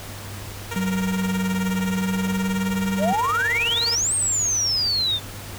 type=tone with tremolo; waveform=10% pulse; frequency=466.7 Hz; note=A#4; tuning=2 cents sharp; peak=-17 dBFS; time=0.71-3.96 s; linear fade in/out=5 ms; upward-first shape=triangle; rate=19 Hz; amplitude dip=85%
type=tone with pitch glide; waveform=sine; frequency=187.8 to 192.86 Hz; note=F#3 to G3; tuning=+26 to -28 cents; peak=-21 dBFS; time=0.76-3.13 s; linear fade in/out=2 ms; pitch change=+46 cents; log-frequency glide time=1.89-2.97 s
type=exponential two-way sweep; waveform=sine; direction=up then down; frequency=551 to 8600 to 3518 Hz; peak=-19 dBFS; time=2.98-5.2 s; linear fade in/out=50 ms; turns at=4.14 s
effects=added 99 Hz sine -36 dBFS peak until 5.58 s + pink hiss -37 dBFS RMS until 5.58 s